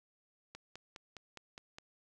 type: click train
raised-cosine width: 0.2 ms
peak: -30 dBFS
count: 7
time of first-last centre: 0.55-1.785 s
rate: 4.86 Hz
effects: none